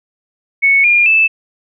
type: tone with pitch steps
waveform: sine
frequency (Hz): 2212 / 2412 / 2631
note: C#7 / D7 / E7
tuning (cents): -4 / +46 / -4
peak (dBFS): -7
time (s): 0.62-1.28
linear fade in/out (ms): 20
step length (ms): 220
effects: none